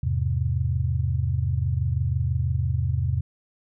sine chord, E augmented, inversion none, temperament just, 82.41 / 103.01 / 128.76 Hz, E2 / G#2 / B#2, 0 / -14 / -27 cents, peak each -25 / -27 / -25 dBFS, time 0.03-3.21 s, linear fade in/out 5 ms, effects none

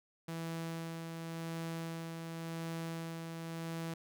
sawtooth tone with tremolo, 164.81 Hz, E3, in tune, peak -34 dBFS, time 0.28-3.94 s, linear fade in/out 5 ms, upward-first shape sine, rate 0.91 Hz, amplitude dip 35%, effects none

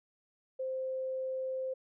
sine tone, 522 Hz, C5, 4 cents flat, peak -33 dBFS, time 0.59-1.74 s, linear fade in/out 10 ms, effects none

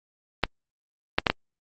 clicks, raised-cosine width 0.3 ms, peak -3 dBFS, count 4, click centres 0.437 / 1.185 / 1.268 / 1.3 s, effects Opus 32 kbps

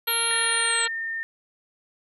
harmonic tone, 463.5 Hz, A#4, 10 cents flat, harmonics 1 / 2 / 3 / 4 / 5 / 6 / 7 / 8 / 9, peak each -36 / -34 / -30 / -35 / -33 / -33 / -31 / -35 / -31 dBFS, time 0.07-0.88 s, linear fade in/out 10 ms
sine linear sweep, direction down, 11520 to 7850 Hz, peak -25 dBFS, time 0.07-0.86 s, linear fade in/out 10 ms
sine tone, 1816 Hz, A#6, 46 cents flat, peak -27 dBFS, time 0.31-1.23 s, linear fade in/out 0 ms
effects none

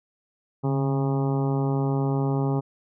harmonic tone with a mistuned harmonic, 136.1 Hz, C#3, 31 cents flat, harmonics 1 / 2 / 3 / 4 / 5 / 6 / 7 / 8 / 9, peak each -23 / -28 / -30 / -37 / -39 / -35 / -40 / -43 / -43 dBFS, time 0.63-2.61 s, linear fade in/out 20 ms, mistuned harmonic 1, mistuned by +57 cents, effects none

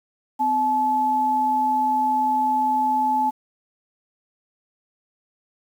sine tone pair together, 257.1 / 862.6 Hz, C4 / A5, -30 / -35 cents, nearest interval octave + major sixth, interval 2095 cents, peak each -28 / -18 dBFS, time 0.39-3.31 s, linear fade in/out 20 ms, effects 8-bit

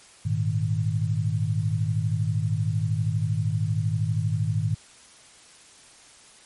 sine chord, Ab suspended second, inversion none, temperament equal, 103.83 / 116.54 / 155.56 Hz, Ab2 / Bb2 / Eb3, 0 / 0 / 0 cents, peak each -25 / -27 / -27 dBFS, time 0.25-4.75 s, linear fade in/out 10 ms, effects white hiss -51 dBFS RMS until 6.45 s + MP3 48 kbps

